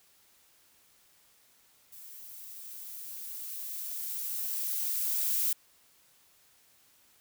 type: noise with level ramp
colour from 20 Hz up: violet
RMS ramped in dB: -49 to -28 dBFS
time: 1.92-5.53 s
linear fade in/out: 5 ms
effects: white hiss -64 dBFS RMS until 7.2 s